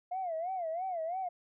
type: tone with vibrato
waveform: sine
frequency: 698.5 Hz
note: F5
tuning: in tune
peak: -32 dBFS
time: 0.11-1.29 s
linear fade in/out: 10 ms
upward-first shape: sine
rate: 3 Hz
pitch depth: 160 cents each way
effects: tanh soft clip ceiling -28 dBFS